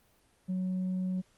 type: tone with tanh clipping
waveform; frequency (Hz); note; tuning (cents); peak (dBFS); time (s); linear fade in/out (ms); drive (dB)
sine; 185; F#3; 0; -30; 0.48-1.22; 20; 1
effects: pink hiss -67 dBFS RMS until 1.37 s + Opus 32 kbps

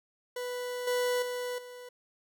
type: tone with level steps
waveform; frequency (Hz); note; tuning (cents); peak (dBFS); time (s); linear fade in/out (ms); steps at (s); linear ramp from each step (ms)
40% pulse; 493.9; B4; 0; -33 / -26 / -32 / -43; 0.36-1.89; 5; 0.87 / 1.22 / 1.58; 5
effects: none

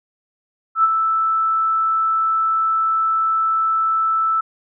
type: tone with ADSR envelope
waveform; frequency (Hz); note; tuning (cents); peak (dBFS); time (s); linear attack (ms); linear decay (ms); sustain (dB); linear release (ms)
sine; 1318.5; E6; 0; -9; 0.75-4.41; 88; 30; -6; 9
effects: none

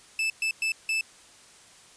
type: tone bursts at uneven times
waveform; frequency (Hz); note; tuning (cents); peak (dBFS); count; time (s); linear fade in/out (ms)
40% pulse; 2632; E7; -3; -23; 4; 0.19-0.3 / 0.42-0.51 / 0.62-0.72 / 0.89-1.01; 2
effects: white hiss -53 dBFS RMS until 1.96 s + resampled to 22050 Hz

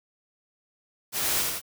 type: noise with echo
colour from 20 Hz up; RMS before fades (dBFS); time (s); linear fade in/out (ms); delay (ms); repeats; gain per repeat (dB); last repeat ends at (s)
white; -28; 1.12-1.45; 50; 83; 2; -2; 1.616
effects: none

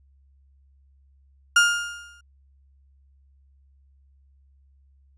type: tone with exponential decay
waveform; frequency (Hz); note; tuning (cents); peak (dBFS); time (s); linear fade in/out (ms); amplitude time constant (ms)
35% pulse; 1412; F6; +19; -10; 1.56-2.21; 5; 140
effects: added 68 Hz sine -55 dBFS peak until 5.17 s + resampled to 22050 Hz

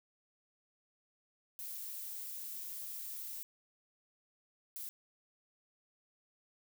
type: noise bursts at uneven times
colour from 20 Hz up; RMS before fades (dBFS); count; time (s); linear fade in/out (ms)
violet; -44; 2; 1.59-3.43 / 4.76-4.89; 0
effects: none

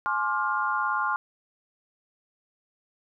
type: chord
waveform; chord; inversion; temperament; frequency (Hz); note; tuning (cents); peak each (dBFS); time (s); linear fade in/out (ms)
sine; D half-diminished seventh; second; just; 845.8 / 1057.2 / 1174.7 / 1409.6; Ab5 / C6 / D6 / F6; +31 / +18 / 0 / +16; -31 / -28 / -32 / -28; 0.06-1.16; 0
effects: none

